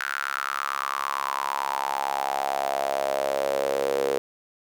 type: tone with high-pass filter sweep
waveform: sawtooth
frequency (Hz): 68.9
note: C#2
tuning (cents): -10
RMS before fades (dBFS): -27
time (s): 0-4.18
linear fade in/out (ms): 0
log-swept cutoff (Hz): 1500 to 460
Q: 6.4
effects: 9-bit